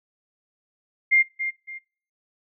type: tone with echo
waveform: sine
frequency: 2112 Hz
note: C7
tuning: 16 cents sharp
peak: -14 dBFS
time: 1.11-1.23 s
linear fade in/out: 20 ms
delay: 280 ms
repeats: 2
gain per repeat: -10 dB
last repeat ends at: 1.79 s
effects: noise-tail reverb RT60 0.5 s tail -24 dB re dry